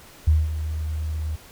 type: tone with ADSR envelope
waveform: sine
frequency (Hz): 77.7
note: D#2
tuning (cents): -2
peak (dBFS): -12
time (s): 0.27-1.36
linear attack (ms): 9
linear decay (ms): 200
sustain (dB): -12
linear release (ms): 9
effects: pink hiss -47 dBFS RMS until 1.51 s